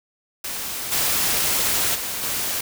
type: noise with level steps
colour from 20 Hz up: white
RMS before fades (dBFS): -29 / -21 / -28 / -25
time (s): 0.44-2.61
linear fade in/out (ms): 5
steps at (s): 0.91 / 1.94 / 2.22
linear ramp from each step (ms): 20
effects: none